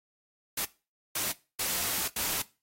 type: noise bursts at uneven times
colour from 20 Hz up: white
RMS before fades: -31 dBFS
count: 4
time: 0.57-0.65 / 1.15-1.32 / 1.59-2.08 / 2.16-2.42 s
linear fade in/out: 5 ms
effects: noise-tail reverb RT60 0.3 s tail -19 dB re dry + AAC 48 kbps